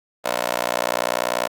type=tone with high-pass filter; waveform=15% pulse; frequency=60.2 Hz; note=B1; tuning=44 cents flat; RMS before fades=-23 dBFS; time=0.24-1.48 s; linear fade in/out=20 ms; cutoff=640 Hz; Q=1.7; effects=Opus 32 kbps